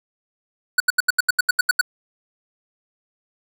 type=tone bursts; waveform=square; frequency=1480 Hz; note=F#6; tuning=in tune; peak=-13 dBFS; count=11; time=0.78-1.812 s; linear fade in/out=5 ms; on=22 ms; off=79 ms; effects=none